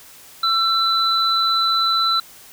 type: tone pair together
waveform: sine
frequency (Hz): 1342 / 3998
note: E6 / B7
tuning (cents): +31 / +20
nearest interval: octave + perfect fifth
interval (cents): 1889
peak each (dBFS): -18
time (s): 0.43-2.2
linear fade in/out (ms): 5
effects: white hiss -44 dBFS RMS until 2.52 s